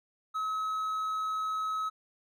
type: tone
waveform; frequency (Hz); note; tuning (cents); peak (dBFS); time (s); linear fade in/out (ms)
triangle; 1283; E6; -47; -28; 0.34-1.9; 20
effects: none